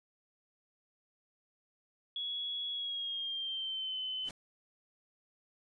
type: tone with pitch glide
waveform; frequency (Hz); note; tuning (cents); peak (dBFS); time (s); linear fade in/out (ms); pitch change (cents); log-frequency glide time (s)
sine; 3356 to 3042; G#7 to F#7; +17 to +47; -35; 2.16-4.29; 2; -170; 2.71-3.98
type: noise with exponential growth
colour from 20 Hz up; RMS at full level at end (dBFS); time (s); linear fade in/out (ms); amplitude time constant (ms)
pink; -42; 4.2-4.31; 2; 22
effects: resampled to 22050 Hz